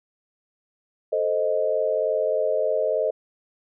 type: chord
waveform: sine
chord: A diminished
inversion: none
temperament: equal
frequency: 440 / 523.3 / 622.3 Hz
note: A4 / C5 / Eb5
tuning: 0 / 0 / 0 cents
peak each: -26 / -25 / -23 dBFS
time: 1.12-3.11 s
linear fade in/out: 10 ms
effects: none